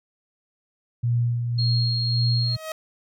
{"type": "tone with tremolo", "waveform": "sine", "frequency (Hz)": 119.3, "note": "A#2", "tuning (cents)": 41, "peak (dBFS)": -18, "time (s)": [1.03, 2.57], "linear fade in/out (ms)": 10, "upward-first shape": "sine", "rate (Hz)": 1.8, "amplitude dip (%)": 45}
{"type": "tone", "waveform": "sine", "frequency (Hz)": 4261, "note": "C8", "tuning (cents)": 31, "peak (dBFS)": -25, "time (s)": [1.58, 2.56], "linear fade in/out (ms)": 10}
{"type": "tone with exponential growth", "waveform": "sawtooth", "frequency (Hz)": 633, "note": "D#5", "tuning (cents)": 30, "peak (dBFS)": -23, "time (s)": [2.33, 2.72], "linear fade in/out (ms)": 2, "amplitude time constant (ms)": 84}
{"effects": []}